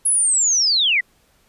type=linear sweep; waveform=sine; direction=down; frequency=10700 to 1877 Hz; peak=-14 dBFS; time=0.05-1.01 s; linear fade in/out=10 ms; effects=pink hiss -59 dBFS RMS until 1.48 s + resampled to 32000 Hz